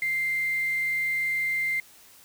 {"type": "tone with quantisation", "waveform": "sine", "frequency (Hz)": 2093, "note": "C7", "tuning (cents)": 0, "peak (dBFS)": -24, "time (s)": [0.02, 1.8], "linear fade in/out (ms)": 2, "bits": 7, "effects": ["white hiss -53 dBFS RMS until 2.24 s"]}